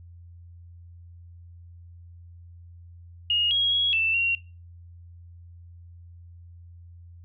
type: tone with pitch steps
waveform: sine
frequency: 2862 / 3295 / 3322 / 2662 / 2749 Hz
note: F7 / G#7 / G#7 / E7 / F7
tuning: +42 / -14 / 0 / +16 / -28 cents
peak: -20 dBFS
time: 3.3-4.35 s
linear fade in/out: 2 ms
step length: 210 ms
effects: noise-tail reverb RT60 0.3 s tail -20 dB re dry + added 86 Hz sine -44 dBFS peak until 7.24 s